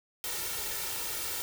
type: noise with comb filter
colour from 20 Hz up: white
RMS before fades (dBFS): -35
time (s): 0.24-1.42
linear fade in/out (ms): 0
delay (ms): 2.2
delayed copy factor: +0.6
effects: none